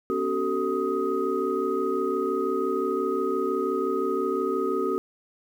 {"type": "tone cluster", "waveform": "sine", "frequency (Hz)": [247.5, 280.9, 379.5, 445.3, 1254], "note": ["B3", "C#4", "F#4", "A4", "D#6"], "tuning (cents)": [4, 23, 44, 21, 13], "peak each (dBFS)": [-34, -31, -26, -29, -31], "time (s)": [0.1, 4.98], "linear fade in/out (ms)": 0, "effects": ["tanh soft clip ceiling -12 dBFS", "9-bit"]}